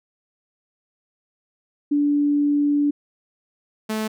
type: tone pair in turn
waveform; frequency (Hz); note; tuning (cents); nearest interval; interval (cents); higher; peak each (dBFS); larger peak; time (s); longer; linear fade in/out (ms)
sine / sawtooth; 290.2 / 217.4; D4 / A3; -21 / -21; perfect fourth; 500; first; -16 / -19; first; 1.91-2.91 / 3.89-4.08; first; 10
effects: none